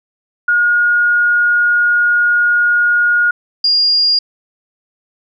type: tone pair in turn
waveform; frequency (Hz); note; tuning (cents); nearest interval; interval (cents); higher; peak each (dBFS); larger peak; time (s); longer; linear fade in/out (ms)
sine; 1435 / 4827; F6 / D8; +47 / +47; octave + major sixth; 2100; second; -9; neither; 0.48-3.31 / 3.64-4.19; first; 5
effects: none